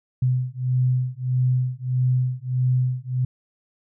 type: beating tone pair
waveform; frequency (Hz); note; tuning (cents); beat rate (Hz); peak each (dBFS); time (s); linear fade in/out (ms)
sine; 126.2 / 127.8; B2 / C3; +38 / -40; 1.6; -22; 0.22-3.25; 5
effects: none